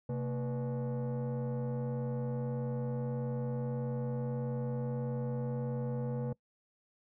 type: tone with frequency modulation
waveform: sine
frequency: 130.81 Hz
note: C3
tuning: in tune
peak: -30 dBFS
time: 0.09-6.33 s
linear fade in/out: 5 ms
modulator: 360 Hz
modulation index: 1
effects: noise-tail reverb RT60 0.1 s tail -24 dB re dry + tanh soft clip ceiling -31 dBFS